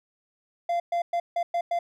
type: tone bursts at uneven times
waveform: triangle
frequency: 690 Hz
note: F5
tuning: 21 cents flat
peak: -21 dBFS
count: 6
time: 0.69-0.8 / 0.92-1.02 / 1.13-1.2 / 1.36-1.43 / 1.54-1.61 / 1.71-1.79 s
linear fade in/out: 5 ms
effects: none